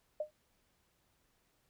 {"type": "tone with exponential decay", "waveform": "sine", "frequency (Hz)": 608, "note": "D#5", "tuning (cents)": -40, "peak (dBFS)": -30, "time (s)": [0.2, 0.31], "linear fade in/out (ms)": 5, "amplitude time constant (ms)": 23, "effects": ["pink hiss -75 dBFS RMS until 1.69 s"]}